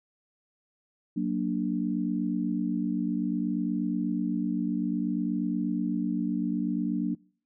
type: chord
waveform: sine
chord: Gb augmented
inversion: none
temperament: equal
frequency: 185 / 233.1 / 293.7 Hz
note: Gb3 / Bb3 / D4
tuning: 0 / 0 / 0 cents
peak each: -30 dBFS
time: 1.16-7.15 s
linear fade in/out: 10 ms
effects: noise-tail reverb RT60 0.5 s tail -25 dB re dry